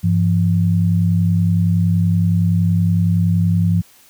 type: tone pair together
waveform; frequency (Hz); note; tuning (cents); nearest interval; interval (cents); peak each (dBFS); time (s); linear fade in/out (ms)
sine; 100 / 170.7; G2 / F3; +35 / -39; major sixth; 926; -15; 0.03-3.82; 20
effects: white hiss -49 dBFS RMS until 4.09 s